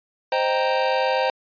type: chord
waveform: square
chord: C minor seventh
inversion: none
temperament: equal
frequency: 523.3 / 622.3 / 784 / 932.3 Hz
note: C5 / Eb5 / G5 / Bb5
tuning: 0 / 0 / 0 / 0 cents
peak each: -23 / -28 / -26 / -26 dBFS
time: 0.32-1.3 s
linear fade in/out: 2 ms
effects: resampled to 11025 Hz